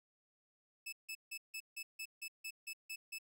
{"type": "tone bursts", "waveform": "sawtooth", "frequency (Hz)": 2613, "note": "E7", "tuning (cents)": -16, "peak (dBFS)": -39, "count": 11, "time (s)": [0.86, 3.186], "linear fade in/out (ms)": 10, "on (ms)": 66, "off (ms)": 160, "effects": []}